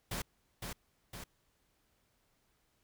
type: noise with echo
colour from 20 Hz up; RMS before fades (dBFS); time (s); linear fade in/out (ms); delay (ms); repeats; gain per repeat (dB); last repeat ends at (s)
pink; -38; 0.11-0.22; 5; 510; 2; -4; 1.24
effects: pink hiss -75 dBFS RMS until 2.83 s